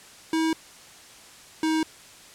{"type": "tone pair in turn", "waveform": "square", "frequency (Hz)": [321.4, 316.8], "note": ["E4", "D#4"], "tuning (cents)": [-44, 31], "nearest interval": "unison", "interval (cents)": 25, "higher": "first", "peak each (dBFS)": -22, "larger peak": "neither", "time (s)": [[0.33, 0.53], [1.63, 1.83]], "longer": "neither", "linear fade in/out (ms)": 2, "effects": ["white hiss -48 dBFS RMS until 2.34 s", "low-pass 9000 Hz 12 dB/octave"]}